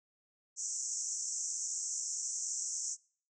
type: band-pass noise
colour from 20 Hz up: white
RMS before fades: -38 dBFS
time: 0.56-2.97 s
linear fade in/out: 50 ms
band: 5700 to 7800 Hz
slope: 96 dB/octave
effects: noise-tail reverb RT60 0.5 s tail -24 dB re dry